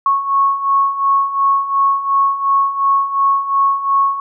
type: beating tone pair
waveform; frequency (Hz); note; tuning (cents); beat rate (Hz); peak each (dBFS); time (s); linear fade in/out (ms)
sine; 1100 / 1102.8; C#6 / C#6; -14 / -9; 2.8; -18 / -13; 0.06-4.2; 2
effects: none